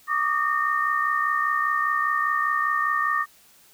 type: tone cluster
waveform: sine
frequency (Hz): 1155 / 1220 / 1832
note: D6 / D#6 / A#6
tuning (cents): -29 / -34 / -31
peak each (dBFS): -25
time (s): 0.07-3.26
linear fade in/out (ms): 50
effects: white hiss -55 dBFS RMS until 3.73 s